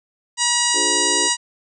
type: harmonic tone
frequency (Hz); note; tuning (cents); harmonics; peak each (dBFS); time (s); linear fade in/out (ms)
960; B5; -49; 1 / 2 / 3 / 4 / 5 / 6 / 7 / 8 / 9; -25 / -25 / -25 / -25 / -25 / -25 / -25 / -25 / -25; 0.37-1.37; 50
type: chord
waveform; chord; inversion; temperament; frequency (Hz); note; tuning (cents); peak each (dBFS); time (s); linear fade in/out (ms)
sine; D half-diminished seventh; none; just; 293.7 / 352.4 / 422.9 / 528.6; D4 / F4 / Ab4 / C5; 0 / +16 / +31 / +18; -30 / -28 / -29 / -33; 0.73-1.3; 50
effects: none

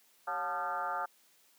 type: tone with frequency modulation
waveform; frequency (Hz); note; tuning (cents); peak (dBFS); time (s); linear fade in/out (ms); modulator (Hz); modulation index
sine; 1046.5; C6; 0; -32; 0.27-1.06; 10; 164; 2.5
effects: white hiss -66 dBFS RMS until 1.58 s + high-pass 200 Hz 12 dB/octave

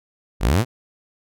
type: exponential sweep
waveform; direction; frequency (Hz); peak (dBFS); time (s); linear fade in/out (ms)
sawtooth; up; 42.51 to 136.4; -11; 0.4-0.65; 50
effects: none

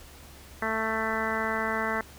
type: harmonic tone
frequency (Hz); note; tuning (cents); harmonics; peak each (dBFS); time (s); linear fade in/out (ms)
221.3; A3; +10; 1 / 2 / 3 / 4 / 5 / 6 / 7 / 8 / 9; -35 / -35 / -35 / -35 / -35 / -35 / -35 / -35 / -35; 0.62-2.01; 2
effects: added 71 Hz sine -50 dBFS peak until 2.18 s + pink hiss -50 dBFS RMS until 2.18 s

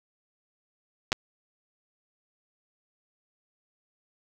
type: clicks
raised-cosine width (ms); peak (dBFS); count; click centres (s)
0.2; -7; 2; 1.12 / 1.128
effects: none

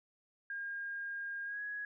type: tone with pitch glide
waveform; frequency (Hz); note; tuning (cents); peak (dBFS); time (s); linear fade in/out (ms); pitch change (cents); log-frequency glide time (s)
sine; 1616 to 1669.1; G#6 to G#6; -48 to +8; -38; 0.5-1.85; 2; +56; 1.45-1.61
effects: none

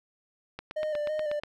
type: click train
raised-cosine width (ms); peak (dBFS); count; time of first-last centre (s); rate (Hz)
0.3; -21; 8; 0.59-1.435; 8.28
type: tone with vibrato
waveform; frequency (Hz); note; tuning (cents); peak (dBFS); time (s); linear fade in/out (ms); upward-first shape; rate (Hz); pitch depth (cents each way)
triangle; 604; D5; +48; -26; 0.76-1.4; 10; square; 3; 32
effects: none

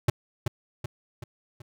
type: tone with echo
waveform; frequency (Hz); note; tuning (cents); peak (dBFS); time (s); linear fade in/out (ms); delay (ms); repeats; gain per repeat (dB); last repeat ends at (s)
square; 120; B2; -49; -18; 0.08-0.1; 5; 380; 4; -6; 1.62
effects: none

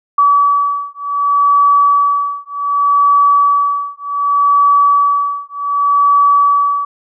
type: beating tone pair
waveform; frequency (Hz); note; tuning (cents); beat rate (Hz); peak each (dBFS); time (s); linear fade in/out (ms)
sine; 1144 / 1144.66; D6 / D6; -46 / -45; 0.66; -12 / -12; 0.18-6.85; 5
effects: none

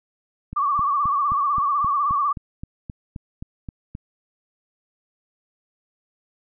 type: click train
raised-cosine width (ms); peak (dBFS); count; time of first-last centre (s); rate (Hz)
5; -20; 14; 0.53-3.951; 3.8
type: tone with vibrato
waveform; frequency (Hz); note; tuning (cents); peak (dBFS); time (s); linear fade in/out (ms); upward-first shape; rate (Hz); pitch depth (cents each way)
sine; 1147; D6; -41; -18; 0.56-2.33; 10; sine; 16; 82
effects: none

